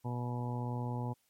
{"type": "harmonic tone", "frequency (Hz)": 122, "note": "B2", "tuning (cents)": -21, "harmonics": [1, 2, 3, 4, 5, 6, 7, 8], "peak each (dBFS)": [-35, -41, -48, -47, -51, -52, -44, -48], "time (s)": [0.04, 1.14], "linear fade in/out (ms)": 20, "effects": ["white hiss -74 dBFS RMS until 1.29 s", "MP3 64 kbps"]}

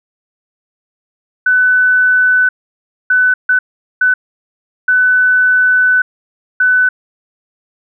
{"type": "tone bursts at uneven times", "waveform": "sine", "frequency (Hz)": 1500, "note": "F#6", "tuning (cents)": 23, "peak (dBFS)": -7, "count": 6, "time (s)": [[1.46, 2.49], [3.1, 3.34], [3.49, 3.59], [4.01, 4.14], [4.88, 6.02], [6.6, 6.89]], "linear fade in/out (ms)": 5, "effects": []}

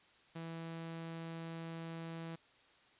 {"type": "tone", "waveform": "sawtooth", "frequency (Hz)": 164.81, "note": "E3", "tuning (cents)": 0, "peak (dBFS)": -39, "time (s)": [0.35, 2.36], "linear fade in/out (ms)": 10, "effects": ["white hiss -66 dBFS RMS until 2.99 s", "resampled to 8000 Hz"]}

